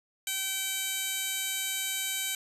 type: tone with high-pass filter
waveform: 15% pulse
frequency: 770 Hz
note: G5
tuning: 31 cents flat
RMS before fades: -32 dBFS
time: 0.27-2.35 s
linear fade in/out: 2 ms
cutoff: 3700 Hz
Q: 0.61
effects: resampled to 32000 Hz